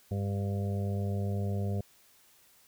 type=harmonic tone; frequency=99.7 Hz; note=G2; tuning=30 cents sharp; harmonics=1 / 2 / 4 / 5 / 6 / 7; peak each=-30 / -36 / -42 / -44 / -46 / -47 dBFS; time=0.11-1.81 s; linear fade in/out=5 ms; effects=white hiss -62 dBFS RMS until 2.67 s